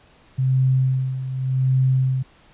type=tone with tremolo; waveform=sine; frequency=130.8 Hz; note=C3; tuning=in tune; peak=-14 dBFS; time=0.38-2.23 s; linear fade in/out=10 ms; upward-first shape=sine; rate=0.86 Hz; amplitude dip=70%; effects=pink hiss -53 dBFS RMS until 2.53 s + resampled to 8000 Hz